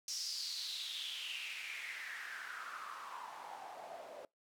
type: noise with band-pass filter sweep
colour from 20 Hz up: white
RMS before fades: -45 dBFS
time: 0.08-4.25 s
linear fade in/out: 2 ms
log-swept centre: 5600 to 570 Hz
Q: 5.7
effects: noise-tail reverb RT60 0.2 s tail -25 dB re dry